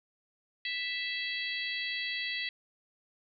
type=harmonic tone with a mistuned harmonic; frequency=659.3 Hz; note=E5; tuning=in tune; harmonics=3 / 4 / 5 / 6 / 7; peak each=-36 / -39 / -39 / -41 / -43 dBFS; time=0.65-2.49 s; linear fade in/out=2 ms; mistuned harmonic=7; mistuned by=-33 cents; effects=none